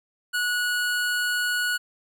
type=tone pair together; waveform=square; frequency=1462.5 / 2925 Hz; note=F#6 / F#7; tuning=-21 / -21 cents; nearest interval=octave; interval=1200 cents; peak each=-24 / -33 dBFS; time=0.33-1.78 s; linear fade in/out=20 ms; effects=none